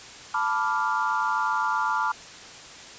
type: chord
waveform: sine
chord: B half-diminished seventh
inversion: third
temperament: equal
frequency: 880 / 987.8 / 1174.7 / 1396.9 Hz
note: A5 / B5 / D6 / F6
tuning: 0 / 0 / 0 / 0 cents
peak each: -28 dBFS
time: 0.34-2.12 s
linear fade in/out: 5 ms
effects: white hiss -43 dBFS RMS until 2.98 s + resampled to 16000 Hz